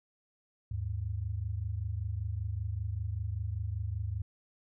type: tone pair together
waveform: sine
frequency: 78.2 / 103.36 Hz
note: D#2 / G#2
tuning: +9 / -8 cents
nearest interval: perfect fourth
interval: 483 cents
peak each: -36 / -34 dBFS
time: 0.71-4.22 s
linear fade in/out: 5 ms
effects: none